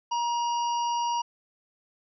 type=harmonic tone; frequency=949 Hz; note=A#5; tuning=31 cents sharp; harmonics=1 / 3 / 5 / 6; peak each=-25 / -38 / -43 / -41 dBFS; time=0.11-1.22 s; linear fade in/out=10 ms; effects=none